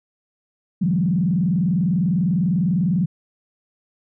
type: tone with vibrato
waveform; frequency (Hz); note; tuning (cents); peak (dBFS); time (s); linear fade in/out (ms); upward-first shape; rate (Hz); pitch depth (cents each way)
sine; 174.61; F3; 0; -16; 0.81-3.06; 10; square; 20; 220
effects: none